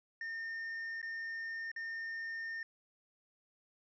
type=tone with dropouts; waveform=triangle; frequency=1819 Hz; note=A#6; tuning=43 cents flat; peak=-37 dBFS; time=0.21-2.63 s; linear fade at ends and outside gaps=2 ms; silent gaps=1.016-1.028 / 1.716-1.762 s; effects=resampled to 16000 Hz